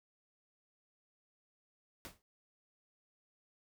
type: noise with exponential decay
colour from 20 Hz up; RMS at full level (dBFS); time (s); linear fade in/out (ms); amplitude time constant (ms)
pink; -44; 2.05-2.22; 0; 35
effects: none